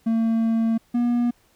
triangle tone pair in turn, 226.3 / 240.2 Hz, A3 / B3, +49 / -48 cents, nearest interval minor second, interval 103 cents, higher second, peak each -16 dBFS, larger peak neither, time 0.06-0.78 / 0.94-1.31 s, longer first, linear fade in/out 10 ms, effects pink hiss -61 dBFS RMS until 1.55 s

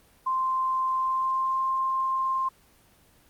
sine tone with pitch glide, 1044 to 1054.9 Hz, C6 to C6, -4 to +14 cents, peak -23 dBFS, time 0.26-2.49 s, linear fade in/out 10 ms, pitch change +18 cents, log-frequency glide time 0.96-1.63 s, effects pink hiss -59 dBFS RMS until 3.29 s + Opus 24 kbps

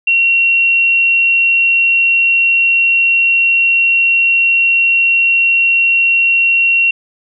sine tone, 2737 Hz, F7, 36 cents flat, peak -8 dBFS, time 0.07-6.91 s, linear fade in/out 5 ms, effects none

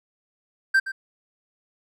triangle tone with echo, 1568 Hz, G6, in tune, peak -13 dBFS, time 0.74-0.8 s, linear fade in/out 10 ms, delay 120 ms, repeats 1, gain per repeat -13 dB, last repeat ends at 0.92 s, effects none

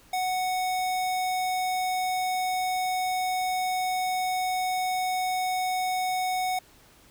square tone, 740 Hz, F#5, in tune, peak -26 dBFS, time 0.13-6.59 s, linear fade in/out 5 ms, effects pink hiss -56 dBFS RMS until 7.1 s

